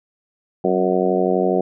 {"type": "harmonic tone with a mistuned harmonic", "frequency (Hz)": 92.1, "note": "F#2", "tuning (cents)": -7, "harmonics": [2, 3, 4, 5, 6, 7, 8], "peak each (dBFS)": [-23, -26, -20, -22, -25, -24, -25], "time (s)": [0.64, 1.61], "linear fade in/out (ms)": 5, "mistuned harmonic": 2, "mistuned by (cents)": 28, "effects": []}